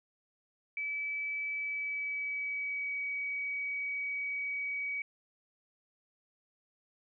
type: tone with pitch glide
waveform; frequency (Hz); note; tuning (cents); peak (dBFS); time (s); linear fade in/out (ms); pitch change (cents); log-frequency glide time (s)
sine; 2300 to 2267; D7 to C#7; -37 to +38; -33; 0.77-5.02; 2; -25; 1.53-2.97
effects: none